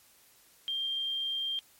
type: tone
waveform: sine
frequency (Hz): 3184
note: G7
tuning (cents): +26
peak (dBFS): -30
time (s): 0.68-1.59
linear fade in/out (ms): 0
effects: white hiss -61 dBFS RMS until 1.79 s + MP3 64 kbps